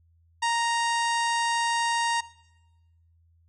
harmonic tone with a mistuned harmonic, 932.3 Hz, A#5, in tune, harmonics 1 / 2 / 3 / 4 / 5 / 6 / 7 / 8 / 9 / 10, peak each -24 / -30 / -34 / -36 / -38 / -40 / -41 / -42 / -43 / -44 dBFS, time 0.42-2.21 s, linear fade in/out 10 ms, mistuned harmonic 8, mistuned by +42 cents, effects noise-tail reverb RT60 1.0 s tail -19 dB re dry + added 83 Hz sine -59 dBFS peak until 3.48 s

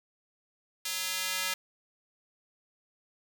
square tone with high-pass filter sweep, 185.8 Hz, F#3, 7 cents sharp, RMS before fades -33 dBFS, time 0.85-1.54 s, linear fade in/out 5 ms, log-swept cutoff 3300 to 1900 Hz, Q 0.76, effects none

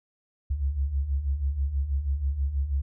sine beating tone pair, 65.1 / 71.3 Hz, C2 / C#2, -8 / +49 cents, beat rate 6.2 Hz, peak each -31 / -25 dBFS, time 0.5-2.82 s, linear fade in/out 10 ms, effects none

